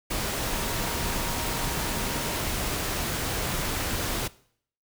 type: tone in noise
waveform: sine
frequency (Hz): 939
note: A#5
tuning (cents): +12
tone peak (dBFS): -40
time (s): 0.47-2.39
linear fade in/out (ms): 10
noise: pink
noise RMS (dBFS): -29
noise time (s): 0.1-4.28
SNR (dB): -14
effects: noise-tail reverb RT60 0.6 s tail -20 dB re dry